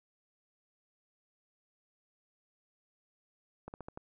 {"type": "slowing click train", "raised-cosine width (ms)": 1, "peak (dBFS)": -29, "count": 5, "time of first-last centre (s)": [3.68, 3.975], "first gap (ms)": 59, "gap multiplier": 1.15, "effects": []}